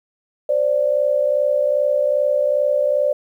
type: tone pair together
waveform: sine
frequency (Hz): 523.3 / 585.8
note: C5 / D5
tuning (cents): 0 / -5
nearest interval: major second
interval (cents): 195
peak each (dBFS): -20 / -16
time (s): 0.49-3.13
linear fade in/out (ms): 5
effects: 9-bit